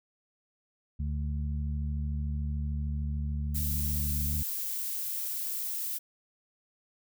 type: harmonic tone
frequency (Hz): 73.42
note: D2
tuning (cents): 0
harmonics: 1 / 2 / 3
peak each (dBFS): -30 / -37 / -41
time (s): 0.99-4.43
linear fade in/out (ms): 10
type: noise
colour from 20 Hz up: violet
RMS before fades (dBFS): -34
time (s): 3.54-5.99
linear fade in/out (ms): 20
effects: none